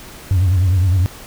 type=tone with vibrato; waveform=sine; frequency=92 Hz; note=F#2; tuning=9 cents flat; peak=-9 dBFS; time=0.31-1.06 s; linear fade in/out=0 ms; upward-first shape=sine; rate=9.8 Hz; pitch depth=110 cents each way; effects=tanh soft clip ceiling -9 dBFS + pink hiss -37 dBFS RMS until 1.26 s